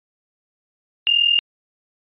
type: tone pair together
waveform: sine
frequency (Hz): 2794 / 2835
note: F7 / F7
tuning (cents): 0 / +25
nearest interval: unison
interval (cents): 25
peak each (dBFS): -16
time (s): 1.07-1.39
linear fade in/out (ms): 0
effects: tanh soft clip ceiling -6 dBFS + resampled to 8000 Hz